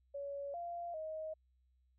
sine tone with pitch steps, 563 / 691 / 629 Hz, C#5 / F5 / D#5, +27 / -19 / +19 cents, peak -40 dBFS, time 0.14-1.34 s, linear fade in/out 10 ms, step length 400 ms, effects added 63 Hz sine -70 dBFS peak until 1.98 s

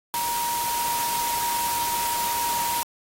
sine tone in noise, 945 Hz, A#5, 23 cents sharp, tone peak -25 dBFS, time 0.14-2.83 s, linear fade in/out 0 ms, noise white, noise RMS -29 dBFS, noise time 0.14-2.83 s, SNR +1 dB, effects AAC 48 kbps

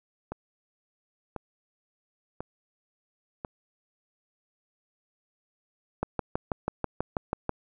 two click trains, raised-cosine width 1 ms, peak -20 / -13 dBFS, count 4 / 10, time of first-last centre 0.32-3.448 / 6.03-7.493 s, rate 0.959 / 6.15 Hz, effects none

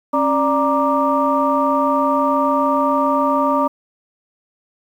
sine tone cluster, 272.4 / 587 / 936 / 1179 Hz, C#4 / D5 / A#5 / D6, -30 / -1 / +7 / +6 cents, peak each -19 dBFS, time 0.13-3.68 s, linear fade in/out 10 ms, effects tanh soft clip ceiling -3 dBFS + 8-bit

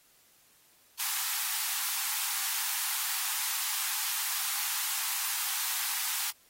white high-pass noise, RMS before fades -32 dBFS, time 0.99-6.31 s, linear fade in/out 10 ms, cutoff 770 Hz, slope 96 dB/octave, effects white hiss -63 dBFS RMS until 6.49 s + AAC 48 kbps

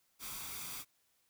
white noise with comb filter, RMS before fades -44 dBFS, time 0.19-0.85 s, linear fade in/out 50 ms, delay 0.85 ms, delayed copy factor +0.55, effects white hiss -75 dBFS RMS until 1.29 s

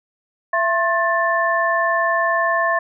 sine tone cluster, 670 / 1068 / 1765 Hz, E5 / C6 / A6, +28 / +35 / +5 cents, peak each -20 dBFS, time 0.53-2.79 s, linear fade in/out 5 ms, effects none

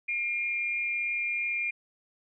sine tone pair together, 2139 / 2401 Hz, C7 / D7, +38 / +38 cents, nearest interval major second, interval 200 cents, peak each -36 / -28 dBFS, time 0.08-1.71 s, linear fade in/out 10 ms, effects none

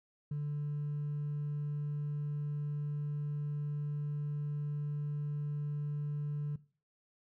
triangle tone with hard clipping, 146.83 Hz, D3, in tune, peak -33 dBFS, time 0.31-6.56 s, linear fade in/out 5 ms, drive 2 dB, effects noise-tail reverb RT60 0.4 s tail -19 dB re dry

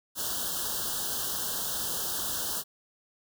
white band-stop noise, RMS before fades -32 dBFS, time 0.15-2.64 s, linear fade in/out 50 ms, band 1700 to 2900 Hz, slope 96 dB/octave, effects none

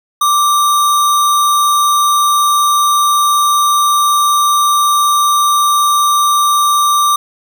sine tone with sample-and-hold, 1174.7 Hz, D6, in tune, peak -8 dBFS, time 0.21-7.16 s, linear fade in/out 5 ms, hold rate 4900 Hz, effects none

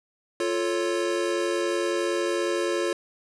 square chord, F augmented, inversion none, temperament equal, 349.2 / 440 / 554.4 Hz, F4 / A4 / C#5, 0 / 0 / 0 cents, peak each -27 / -31 / -30 dBFS, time 0.4-2.93 s, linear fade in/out 2 ms, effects resampled to 22050 Hz

